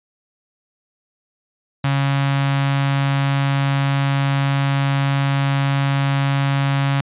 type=tone with notch filter; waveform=sawtooth; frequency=138.59 Hz; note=C#3; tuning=in tune; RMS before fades=-18 dBFS; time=1.84-7.01 s; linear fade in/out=5 ms; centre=400 Hz; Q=0.76; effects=resampled to 8000 Hz